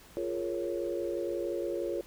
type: chord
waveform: sine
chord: Bb minor seventh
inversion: second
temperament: equal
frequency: 349.2 / 415.3 / 466.2 / 554.4 Hz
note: F4 / Ab4 / Bb4 / Db5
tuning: 0 / 0 / 0 / 0 cents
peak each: -34 / -39 / -38 / -36 dBFS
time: 0.17-2.01 s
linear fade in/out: 0 ms
effects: added 50 Hz sine -59 dBFS peak until 2.06 s + pink hiss -55 dBFS RMS until 2.06 s